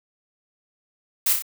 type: noise with echo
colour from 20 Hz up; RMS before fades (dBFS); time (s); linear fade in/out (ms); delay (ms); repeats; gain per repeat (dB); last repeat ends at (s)
blue; -20; 1.26-1.33; 5; 31; 3; -4; 1.423
effects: none